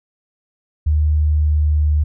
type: tone with pitch glide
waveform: sine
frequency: 76 to 75.21 Hz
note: D#2 to D2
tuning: -40 to +42 cents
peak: -12 dBFS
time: 0.86-2.04 s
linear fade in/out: 10 ms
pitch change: -18 cents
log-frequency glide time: 1.19-1.91 s
effects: none